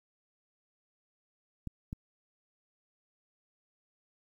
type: clicks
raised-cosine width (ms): 5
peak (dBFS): -25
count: 2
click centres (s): 1.673 / 1.929
effects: 10-bit